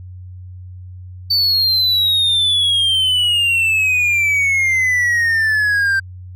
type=exponential sweep; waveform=triangle; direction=down; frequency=4557 to 1562 Hz; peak=-11 dBFS; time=1.3-6 s; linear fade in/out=10 ms; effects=added 91 Hz sine -31 dBFS peak until 6.35 s